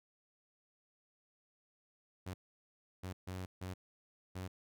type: tone bursts at uneven times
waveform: sawtooth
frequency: 92.5 Hz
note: F#2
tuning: in tune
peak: -37 dBFS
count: 5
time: 2.26-2.34 / 3.03-3.13 / 3.27-3.46 / 3.61-3.74 / 4.35-4.48 s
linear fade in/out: 10 ms
effects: none